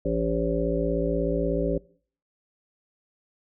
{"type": "harmonic tone", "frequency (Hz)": 56.5, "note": "A1", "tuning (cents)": 47, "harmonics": [1, 3, 5, 7, 9, 10], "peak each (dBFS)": [-30, -30, -30, -30, -30, -30], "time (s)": [0.05, 1.78], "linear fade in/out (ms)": 5, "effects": ["noise-tail reverb RT60 0.5 s tail -22 dB re dry"]}